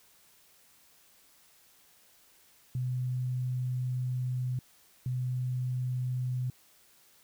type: tone bursts at uneven times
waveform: sine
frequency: 126.3 Hz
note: B2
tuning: 39 cents sharp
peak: -29 dBFS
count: 2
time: 2.75-4.59 / 5.06-6.5 s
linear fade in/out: 2 ms
effects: white hiss -62 dBFS RMS until 7.23 s